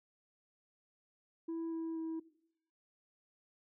sine tone with pitch steps, 329.6 / 326.8 / 323.9 Hz, E4 / E4 / E4, 0 / -15 / -30 cents, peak -34 dBFS, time 1.48-2.2 s, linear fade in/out 10 ms, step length 240 ms, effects noise-tail reverb RT60 0.7 s tail -19 dB re dry + tanh soft clip ceiling -36 dBFS

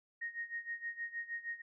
sine tone with tremolo, 1864.7 Hz, A#6, in tune, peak -36 dBFS, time 0.21-1.62 s, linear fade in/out 10 ms, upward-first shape sine, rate 6.4 Hz, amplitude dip 85%, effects none

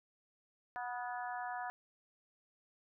harmonic tone with a mistuned harmonic, 244.6 Hz, B3, 16 cents flat, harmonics 3 / 4 / 5 / 6 / 7, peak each -41 / -45 / -50 / -48 / -48 dBFS, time 0.76-1.7 s, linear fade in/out 0 ms, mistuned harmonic 5, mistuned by +27 cents, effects none

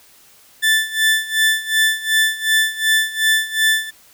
30% pulse tone with tremolo, 1760 Hz, A6, in tune, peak -9 dBFS, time 0.62-3.91 s, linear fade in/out 20 ms, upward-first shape sine, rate 2.7 Hz, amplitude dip 85%, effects white hiss -49 dBFS RMS until 4.13 s

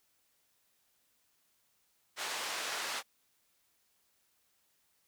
pink band-pass noise, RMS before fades -38 dBFS, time 2.16-3.03 s, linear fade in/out 50 ms, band 790 to 7800 Hz, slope 12 dB/octave, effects white hiss -74 dBFS RMS until 5.07 s

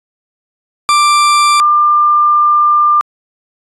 40% pulse / sine tone pair in turn, 1179 / 1194.8 Hz, D6 / D6, +6 / +29 cents, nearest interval unison, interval 23 cents, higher second, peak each -6 dBFS, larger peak neither, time 0.89-1.6 / 1.6-3.01 s, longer second, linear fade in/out 0 ms, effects resampled to 24000 Hz

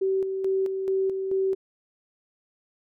sine tone with tremolo, 383.7 Hz, G4, 37 cents flat, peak -21 dBFS, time 0.01-1.55 s, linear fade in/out 10 ms, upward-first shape square, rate 2.3 Hz, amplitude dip 45%, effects none

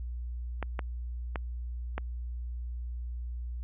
clicks, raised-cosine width 0.5 ms, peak -18 dBFS, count 4, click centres 0.627 / 0.792 / 1.358 / 1.98 s, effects added 60 Hz sine -34 dBFS peak until 3.63 s + resampled to 8000 Hz

